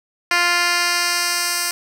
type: tone with band-pass filter sweep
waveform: 10% pulse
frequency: 349.2 Hz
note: F4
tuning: in tune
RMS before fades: -19 dBFS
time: 0.31-1.71 s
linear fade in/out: 2 ms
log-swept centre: 2900 to 8500 Hz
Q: 0.8
effects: none